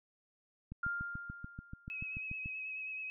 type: click train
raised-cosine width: 5 ms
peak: -31 dBFS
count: 13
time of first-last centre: 0.72-2.459 s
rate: 6.9 Hz
type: tone with exponential decay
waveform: sine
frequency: 1400 Hz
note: F6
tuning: 4 cents sharp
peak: -32 dBFS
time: 0.83-2.21 s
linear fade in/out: 5 ms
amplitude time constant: 300 ms
type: tone with vibrato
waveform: sine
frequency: 2556 Hz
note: D#7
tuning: 46 cents sharp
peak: -39 dBFS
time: 1.9-3.1 s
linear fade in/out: 0 ms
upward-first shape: sine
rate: 9.3 Hz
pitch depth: 24 cents each way
effects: none